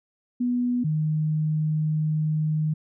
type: tone pair in turn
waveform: sine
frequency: 245.4 / 154.59 Hz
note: B3 / D#3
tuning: -11 / -11 cents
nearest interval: minor sixth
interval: 800 cents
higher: first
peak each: -21 dBFS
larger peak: neither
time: 0.4-0.84 / 0.84-2.74 s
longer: second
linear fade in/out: 10 ms
effects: none